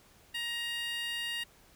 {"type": "tone with high-pass filter", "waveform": "15% pulse", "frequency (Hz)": 940, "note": "A#5", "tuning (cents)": 14, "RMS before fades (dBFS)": -36, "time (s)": [0.34, 1.44], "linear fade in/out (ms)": 10, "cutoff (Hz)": 2300, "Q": 3.1, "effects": ["pink hiss -61 dBFS RMS until 1.75 s"]}